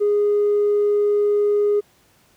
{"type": "tone with tanh clipping", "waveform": "triangle", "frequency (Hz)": 412.9, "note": "G#4", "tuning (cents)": -10, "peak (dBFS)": -15, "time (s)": [0, 1.81], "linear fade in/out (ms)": 20, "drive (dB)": 5, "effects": ["pink hiss -57 dBFS RMS until 2.36 s", "high-pass 60 Hz 12 dB/octave"]}